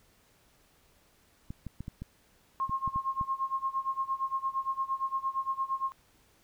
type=clicks; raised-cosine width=5 ms; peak=-26 dBFS; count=9; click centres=1.505 / 1.667 / 1.806 / 1.881 / 2.02 / 2.695 / 2.877 / 2.96 / 3.212 s
type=tone with tremolo; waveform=sine; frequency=1071 Hz; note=C6; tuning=40 cents sharp; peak=-26 dBFS; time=2.6-5.92 s; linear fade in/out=0 ms; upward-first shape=sine; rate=8.7 Hz; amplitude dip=90%
effects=pink hiss -65 dBFS RMS until 6.43 s